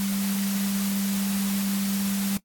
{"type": "tone in noise", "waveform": "sine", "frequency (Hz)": 197.1, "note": "G3", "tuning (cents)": 10, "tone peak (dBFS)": -24, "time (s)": [0, 2.37], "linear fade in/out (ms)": 0, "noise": "white", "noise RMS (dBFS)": -33, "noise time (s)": [0, 2.37], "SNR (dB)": 6, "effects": ["noise-tail reverb RT60 0.1 s tail -18 dB re dry", "AAC 64 kbps"]}